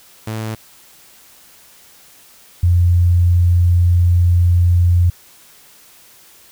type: tone pair in turn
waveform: sawtooth / sine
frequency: 110 / 87.64 Hz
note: A2 / F2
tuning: 0 / +7 cents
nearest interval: major third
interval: 393 cents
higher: first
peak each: -18 / -9 dBFS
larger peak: second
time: 0.27-0.55 / 2.63-5.1 s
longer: second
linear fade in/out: 5 ms
effects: white hiss -46 dBFS RMS until 6.51 s